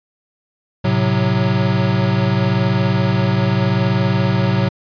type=chord; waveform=square; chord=F# diminished; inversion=first; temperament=equal; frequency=110 / 130.81 / 185 Hz; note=A2 / C3 / F#3; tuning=0 / 0 / 0 cents; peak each=-19 dBFS; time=0.84-4.69 s; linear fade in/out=10 ms; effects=resampled to 11025 Hz